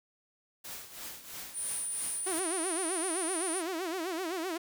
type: noise with tremolo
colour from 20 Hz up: white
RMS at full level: -41 dBFS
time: 0.64-2.4 s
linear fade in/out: 10 ms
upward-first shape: triangle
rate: 3 Hz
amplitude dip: 75%
type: tone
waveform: sine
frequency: 9397 Hz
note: D9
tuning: in tune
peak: -33 dBFS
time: 1.53-3.63 s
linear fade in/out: 50 ms
type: tone with vibrato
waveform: sawtooth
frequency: 349.2 Hz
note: F4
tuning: in tune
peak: -29 dBFS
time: 2.26-4.58 s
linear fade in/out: 10 ms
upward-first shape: sine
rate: 7.8 Hz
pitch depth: 170 cents each way
effects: none